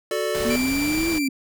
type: chord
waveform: square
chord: D major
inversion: first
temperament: equal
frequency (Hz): 370 / 440 / 587.3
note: F#4 / A4 / D5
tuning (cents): 0 / 0 / 0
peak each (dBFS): -29 / -27 / -27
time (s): 0.11-0.56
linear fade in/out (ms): 2
type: noise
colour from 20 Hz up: pink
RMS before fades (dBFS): -31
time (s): 0.34-1.19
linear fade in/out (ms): 10
type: exponential two-way sweep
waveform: sine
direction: up then down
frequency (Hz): 233.1 to 338.4 to 258.2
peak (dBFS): -21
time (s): 0.45-1.29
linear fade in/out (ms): 5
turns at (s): 1.1
type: tone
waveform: sawtooth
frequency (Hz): 2349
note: D7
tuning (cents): 0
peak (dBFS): -23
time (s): 0.5-1.28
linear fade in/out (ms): 5
effects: none